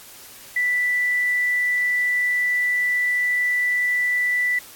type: tone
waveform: sine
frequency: 1975.5 Hz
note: B6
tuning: in tune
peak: -18 dBFS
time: 0.56-4.59 s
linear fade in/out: 5 ms
effects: white hiss -43 dBFS RMS until 4.75 s + AAC 64 kbps